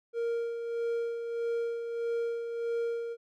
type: tone with tremolo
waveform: triangle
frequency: 466.2 Hz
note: A#4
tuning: in tune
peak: -26 dBFS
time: 0.13-3.17 s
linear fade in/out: 50 ms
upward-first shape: sine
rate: 1.6 Hz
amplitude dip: 50%
effects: none